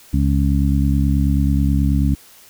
harmonic tone, 69.3 Hz, C#2, in tune, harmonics 1 / 2 / 3 / 4, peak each -16 / -19 / -21 / -22 dBFS, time 0.13-2.15 s, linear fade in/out 10 ms, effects white hiss -46 dBFS RMS until 2.49 s

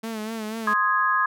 sawtooth tone with vibrato, 220 Hz, A3, in tune, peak -25 dBFS, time 0.03-0.74 s, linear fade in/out 10 ms, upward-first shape sine, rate 4.1 Hz, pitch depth 58 cents each way
sine chord, Ab major, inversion first, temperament equal, 1046.5 / 1244.5 / 1661.2 Hz, C6 / Eb6 / Ab6, 0 / 0 / 0 cents, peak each -23 dBFS, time 0.67-1.26 s, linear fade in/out 5 ms
effects none

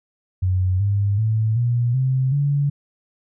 sine tone with pitch steps, 92.5 / 100.87 / 110 / 119.96 / 130.81 / 142.65 Hz, F#2 / G2 / A2 / B2 / C3 / C#3, 0 / +50 / 0 / -50 / 0 / +50 cents, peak -16 dBFS, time 0.42-2.7 s, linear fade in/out 10 ms, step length 380 ms, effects none

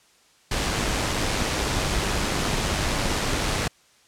pink noise with amplitude modulation, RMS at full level -23 dBFS, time 0.51-3.68 s, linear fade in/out 5 ms, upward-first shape sine, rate 101 Hz, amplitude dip 30%, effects white hiss -58 dBFS RMS until 4.07 s + low-pass 8000 Hz 12 dB/octave

